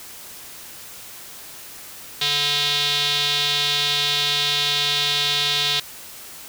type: tone with band-pass filter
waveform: square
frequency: 144.9 Hz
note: D3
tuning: 23 cents flat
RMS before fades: -21 dBFS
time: 2.21-5.8 s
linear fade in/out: 5 ms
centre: 3700 Hz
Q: 4.1
effects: white hiss -39 dBFS RMS until 6.48 s